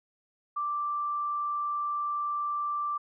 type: tone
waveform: sine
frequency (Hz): 1174.7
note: D6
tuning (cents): 0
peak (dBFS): -28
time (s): 0.56-2.98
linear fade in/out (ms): 10
effects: none